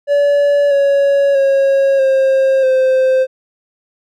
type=tone with pitch steps; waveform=triangle; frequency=573 / 559.6 / 546.5 / 533.7 / 521.2 Hz; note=D5 / C#5 / C#5 / C5 / C5; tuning=-43 / +16 / -25 / +34 / -7 cents; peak=-7 dBFS; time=0.07-3.27 s; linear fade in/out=50 ms; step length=640 ms; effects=none